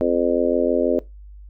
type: harmonic tone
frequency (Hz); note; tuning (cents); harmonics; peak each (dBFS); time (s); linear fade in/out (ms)
86.2; F2; -22; 3 / 4 / 5 / 6 / 7; -23 / -23 / -23 / -23 / -23; 0.01-0.99; 0
effects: noise-tail reverb RT60 0.2 s tail -19 dB re dry + added 50 Hz sine -38 dBFS peak until 1.49 s